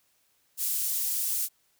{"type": "high-pass noise", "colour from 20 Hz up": "pink", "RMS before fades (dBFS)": -29, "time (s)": [0.57, 1.49], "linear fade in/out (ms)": 50, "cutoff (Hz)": 10000, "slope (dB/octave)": 12, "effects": ["white hiss -69 dBFS RMS until 1.79 s"]}